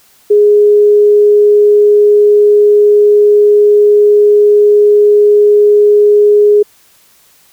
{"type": "tone", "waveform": "sine", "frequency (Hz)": 415.3, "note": "G#4", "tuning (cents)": 0, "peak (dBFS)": -3, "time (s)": [0.3, 6.63], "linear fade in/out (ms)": 10, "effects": ["white hiss -47 dBFS RMS until 7.52 s"]}